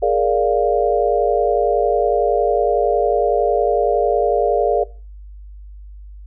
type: chord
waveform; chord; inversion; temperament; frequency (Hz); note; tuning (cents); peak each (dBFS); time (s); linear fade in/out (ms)
sine; Bb dominant seventh; third; equal with one note detuned; 415.3 / 466.2 / 584.3 / 698.5; Ab4 / Bb4 / D5 / F5; 0 / 0 / -9 / 0; -19; 0.02-4.84; 10
effects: noise-tail reverb RT60 0.4 s tail -22 dB re dry + added 50 Hz sine -34 dBFS peak until 6.26 s